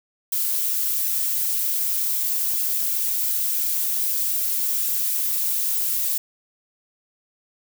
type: noise with flanger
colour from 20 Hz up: violet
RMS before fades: -23 dBFS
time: 0.32-6.18 s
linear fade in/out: 5 ms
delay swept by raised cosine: 1.2 to 6.2 ms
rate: 2.7 Hz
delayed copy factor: +0.55
effects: none